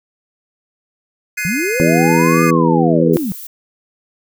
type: chord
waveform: square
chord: Ab dominant seventh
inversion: third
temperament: equal with one note detuned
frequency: 1480 / 1688.3 / 2093 / 2489 Hz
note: Gb6 / Ab6 / C7 / Eb7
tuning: 0 / +28 / 0 / 0 cents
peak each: -29 / -27 / -23 / -24 dBFS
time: 1.37-2.51 s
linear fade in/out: 10 ms
type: linear two-way sweep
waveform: sine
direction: up then down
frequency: 151.6 to 1220 to 171.2 Hz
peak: -17 dBFS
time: 1.45-3.32 s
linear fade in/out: 0 ms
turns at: 2.44 s
type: harmonic tone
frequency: 82.41 Hz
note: E2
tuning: in tune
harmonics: 2 / 3 / 4 / 5 / 6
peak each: -15 / -16 / -16 / -20 / -18 dBFS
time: 1.8-3.17 s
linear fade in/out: 0 ms
type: noise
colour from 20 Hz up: violet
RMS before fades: -31 dBFS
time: 3.13-3.47 s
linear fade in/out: 5 ms
effects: none